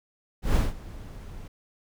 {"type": "noise with ADSR envelope", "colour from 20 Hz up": "brown", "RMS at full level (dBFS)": -19, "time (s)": [0.42, 1.48], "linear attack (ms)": 130, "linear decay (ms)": 180, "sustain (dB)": -21, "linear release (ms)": 6, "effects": []}